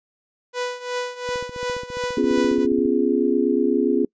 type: tone with tremolo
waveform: sawtooth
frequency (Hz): 493.9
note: B4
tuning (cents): 0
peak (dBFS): -18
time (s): 0.53-2.67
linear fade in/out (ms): 50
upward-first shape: triangle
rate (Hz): 2.8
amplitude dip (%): 85
type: click train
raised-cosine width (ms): 3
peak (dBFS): -25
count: 24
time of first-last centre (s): 1.29-2.855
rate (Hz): 14.7
type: chord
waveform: sine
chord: C# dominant seventh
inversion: third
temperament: just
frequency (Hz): 249.5 / 277.2 / 346.5 / 415.8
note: B3 / C#4 / E#4 / G#4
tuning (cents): +18 / 0 / -14 / +2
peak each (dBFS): -22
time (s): 2.17-4.05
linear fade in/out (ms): 5
effects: noise-tail reverb RT60 0.1 s tail -26 dB re dry + resampled to 16000 Hz